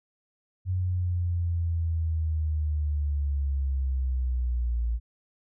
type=linear sweep; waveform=sine; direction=down; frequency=92.5 to 56.9 Hz; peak=-24 dBFS; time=0.65-5 s; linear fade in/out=50 ms; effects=none